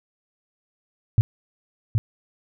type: tone with echo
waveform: sine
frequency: 110 Hz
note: A2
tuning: in tune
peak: -11 dBFS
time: 1.18-1.21 s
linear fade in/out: 0 ms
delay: 770 ms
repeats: 1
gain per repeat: -5 dB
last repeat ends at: 1.98 s
effects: none